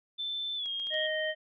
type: tone with pitch glide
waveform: sine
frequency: 3535 to 3242 Hz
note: A7 to G#7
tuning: +7 to -42 cents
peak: -32 dBFS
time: 0.18-1.08 s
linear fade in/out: 20 ms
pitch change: -149 cents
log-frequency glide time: 0.56-0.69 s
type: clicks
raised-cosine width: 0.2 ms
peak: -34 dBFS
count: 4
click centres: 0.659 / 0.798 / 0.87 / 0.942 s
type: harmonic tone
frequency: 622.3 Hz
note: D#5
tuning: in tune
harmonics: 1 / 3 / 5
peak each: -32 / -33 / -37 dBFS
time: 0.9-1.35 s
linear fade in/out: 50 ms
effects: none